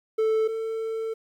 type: tone pair in turn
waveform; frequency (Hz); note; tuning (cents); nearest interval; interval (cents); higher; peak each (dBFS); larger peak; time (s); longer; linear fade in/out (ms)
triangle; 440 / 446.9; A4 / A4; 0 / +27; unison; 27; second; -18 / -25; first; 0.18-0.48 / 0.48-1.14; second; 10
effects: 10-bit